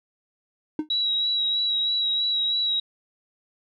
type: tone with exponential decay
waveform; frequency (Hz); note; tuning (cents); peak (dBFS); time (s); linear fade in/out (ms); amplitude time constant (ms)
triangle; 306.9; D#4; -24; -17; 0.79-0.89; 2; 20
type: tone with vibrato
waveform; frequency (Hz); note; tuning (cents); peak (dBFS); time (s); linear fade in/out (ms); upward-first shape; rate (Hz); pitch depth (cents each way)
sine; 3876; B7; -33; -21; 0.9-2.8; 5; sine; 3.1; 21
effects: none